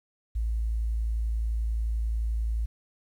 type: tone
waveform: sine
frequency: 55.7 Hz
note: A1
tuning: 22 cents sharp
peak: -25 dBFS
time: 0.35-2.66 s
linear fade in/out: 10 ms
effects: 10-bit